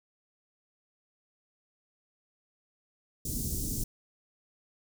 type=band-stop noise; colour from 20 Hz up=pink; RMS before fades=-33 dBFS; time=3.25-3.84 s; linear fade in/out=5 ms; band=310 to 6100 Hz; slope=24 dB/octave; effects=none